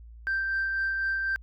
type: tone with tremolo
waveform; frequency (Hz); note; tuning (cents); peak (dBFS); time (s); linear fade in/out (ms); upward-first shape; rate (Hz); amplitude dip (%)
sine; 1568; G6; 0; -23; 0.27-1.36; 0; sine; 4; 30
effects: tanh soft clip ceiling -22 dBFS + added 57 Hz sine -44 dBFS peak until 1.42 s